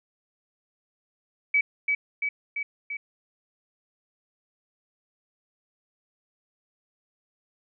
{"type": "tone with echo", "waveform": "sine", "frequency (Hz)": 2284, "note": "D7", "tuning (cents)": -49, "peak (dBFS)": -18, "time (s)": [1.54, 1.61], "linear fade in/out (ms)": 5, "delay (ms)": 340, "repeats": 4, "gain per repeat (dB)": -3, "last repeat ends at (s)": 2.97, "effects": []}